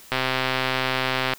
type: click train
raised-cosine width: 0.3 ms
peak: -6 dBFS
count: 159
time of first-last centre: 0.12-1.335 s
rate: 130 Hz
effects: white hiss -47 dBFS RMS until 1.38 s